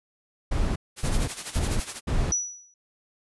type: noise bursts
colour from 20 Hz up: brown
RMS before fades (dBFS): -24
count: 4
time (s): 0.51-2.32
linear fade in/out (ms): 10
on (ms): 250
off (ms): 270
type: noise with tremolo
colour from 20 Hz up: white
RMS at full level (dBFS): -32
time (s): 0.96-2.01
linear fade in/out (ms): 50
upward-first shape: sine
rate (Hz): 12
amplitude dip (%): 70
type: tone with exponential decay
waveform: sine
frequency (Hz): 5890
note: F#8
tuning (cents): -9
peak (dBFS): -19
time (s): 2.32-2.74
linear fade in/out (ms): 2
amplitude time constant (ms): 90
effects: resampled to 24000 Hz